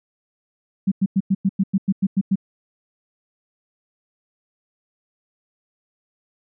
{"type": "tone bursts", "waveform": "sine", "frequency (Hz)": 193.5, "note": "G3", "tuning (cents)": -22, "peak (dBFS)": -14, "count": 11, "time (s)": [0.87, 2.357], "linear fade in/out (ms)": 10, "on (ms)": 47, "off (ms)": 97, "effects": []}